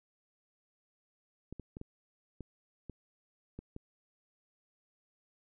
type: clicks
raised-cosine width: 3 ms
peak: -30 dBFS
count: 8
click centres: 1.526 / 1.597 / 1.769 / 1.814 / 2.407 / 2.897 / 3.59 / 3.764 s
effects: none